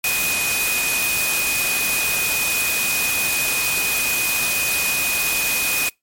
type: tone in noise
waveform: sine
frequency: 2489 Hz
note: D#7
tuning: in tune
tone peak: -21 dBFS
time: 0.04-5.89 s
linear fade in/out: 2 ms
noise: white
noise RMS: -22 dBFS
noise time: 0.04-5.89 s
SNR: -2 dB
effects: noise-tail reverb RT60 0.2 s tail -26 dB re dry + MP3 64 kbps